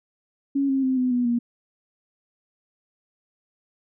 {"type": "tone with pitch steps", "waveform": "sine", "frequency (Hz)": [277.2, 268.8, 260.7, 252.9, 245.3, 237.9], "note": ["C#4", "C4", "C4", "B3", "B3", "A#3"], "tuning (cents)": [0, 47, -6, 41, -12, 35], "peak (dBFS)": -19, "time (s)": [0.55, 1.39], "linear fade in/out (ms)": 10, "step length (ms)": 140, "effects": []}